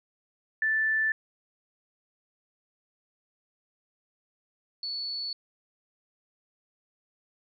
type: tone pair in turn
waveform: sine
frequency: 1760 / 4435 Hz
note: A6 / C#8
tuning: 0 / 0 cents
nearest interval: octave + major third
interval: 1600 cents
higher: second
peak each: -23 / -31 dBFS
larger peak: first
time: 0.62-1.12 / 4.83-5.33 s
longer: neither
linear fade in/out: 2 ms
effects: none